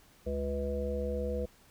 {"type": "harmonic tone with a mistuned harmonic", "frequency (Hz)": 70.5, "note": "C#2", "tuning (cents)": 30, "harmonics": [1, 3, 5, 7, 9], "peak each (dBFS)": [-35, -39, -44, -34, -43], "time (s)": [0.26, 1.46], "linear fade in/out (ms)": 10, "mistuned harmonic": 3, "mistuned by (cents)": -43, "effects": ["pink hiss -61 dBFS RMS until 1.7 s"]}